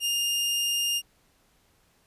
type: tone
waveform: sawtooth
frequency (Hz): 2817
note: F7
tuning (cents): +14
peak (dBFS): -21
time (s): 0-1.02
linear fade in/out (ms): 50
effects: pink hiss -65 dBFS RMS until 2.06 s + resampled to 32000 Hz